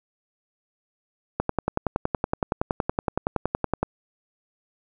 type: click train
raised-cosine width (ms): 1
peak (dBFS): -8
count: 27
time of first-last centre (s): 1.4-3.83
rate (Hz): 10.7
effects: none